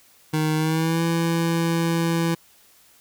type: tone with pitch glide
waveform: 25% pulse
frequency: 155.56 to 166.73 Hz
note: D#3 to E3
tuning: 0 to +20 cents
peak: -16 dBFS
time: 0.33-2.35 s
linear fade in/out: 10 ms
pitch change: +120 cents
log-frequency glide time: 0.56-1.03 s
effects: white hiss -55 dBFS RMS until 3 s